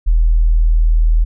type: tone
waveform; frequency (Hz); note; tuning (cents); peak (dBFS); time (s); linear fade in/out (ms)
sine; 40.16; E1; -44; -8; 0.06-1.25; 20
effects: none